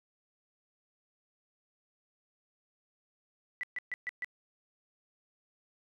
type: tone bursts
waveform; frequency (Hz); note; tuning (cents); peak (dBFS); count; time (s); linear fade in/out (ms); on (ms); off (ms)
sine; 1975.5; B6; 0; -33; 5; 3.61-4.245; 0; 23; 130
effects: none